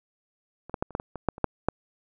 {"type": "clicks", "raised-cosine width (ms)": 1, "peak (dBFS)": [-28, -15, -12, -30, -12, -20, -21, -8, -27, -7, -8], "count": 11, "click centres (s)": [0.696, 0.742, 0.825, 0.907, 0.951, 0.999, 1.157, 1.287, 1.381, 1.443, 1.686], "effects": []}